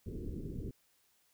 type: low-pass noise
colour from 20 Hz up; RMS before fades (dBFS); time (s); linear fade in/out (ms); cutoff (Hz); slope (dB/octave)
pink; -41; 0.06-0.71; 5; 430; 48
effects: white hiss -72 dBFS RMS until 1.33 s